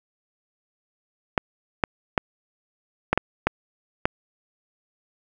clicks, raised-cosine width 0.5 ms, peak -3 dBFS, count 7, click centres 1.378 / 1.838 / 2.178 / 3.13 / 3.176 / 3.47 / 4.055 s, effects none

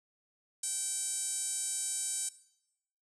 5% pulse tone with band-pass filter, 774 Hz, G5, 22 cents flat, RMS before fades -35 dBFS, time 0.63-2.29 s, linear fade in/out 5 ms, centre 8300 Hz, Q 4.2, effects noise-tail reverb RT60 0.8 s tail -18 dB re dry

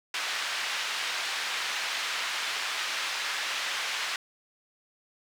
pink band-pass noise, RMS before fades -32 dBFS, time 0.14-4.16 s, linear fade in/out 2 ms, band 1500 to 4500 Hz, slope 12 dB/octave, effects none

